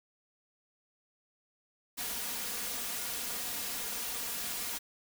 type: noise with comb filter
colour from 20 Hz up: white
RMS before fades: -37 dBFS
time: 1.97-4.79 s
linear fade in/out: 20 ms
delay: 4.2 ms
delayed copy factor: +0.6
effects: none